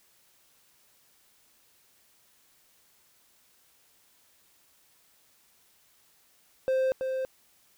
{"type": "tone with echo", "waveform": "triangle", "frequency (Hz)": 523.3, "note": "C5", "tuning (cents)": 0, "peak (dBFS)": -21, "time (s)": [6.68, 6.92], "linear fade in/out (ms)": 0, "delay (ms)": 330, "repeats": 1, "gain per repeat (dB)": -5, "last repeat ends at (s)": 7.25, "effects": ["white hiss -64 dBFS RMS until 7.77 s"]}